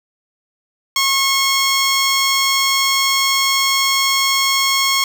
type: tone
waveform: 10% pulse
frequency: 1088 Hz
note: C#6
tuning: 33 cents flat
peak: -5 dBFS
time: 0.96-5.04 s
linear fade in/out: 2 ms
effects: none